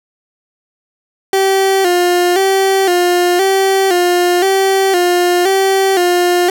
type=tone with vibrato; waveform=30% pulse; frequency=370 Hz; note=F#4; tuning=in tune; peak=-7 dBFS; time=1.33-6.5 s; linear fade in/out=2 ms; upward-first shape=square; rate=0.97 Hz; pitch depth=75 cents each way; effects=none